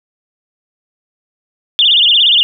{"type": "tone with vibrato", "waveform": "sine", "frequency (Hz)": 3200, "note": "G7", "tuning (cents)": 35, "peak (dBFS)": -6, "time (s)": [1.79, 2.43], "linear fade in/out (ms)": 0, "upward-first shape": "sine", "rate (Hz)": 17, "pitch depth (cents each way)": 220, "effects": []}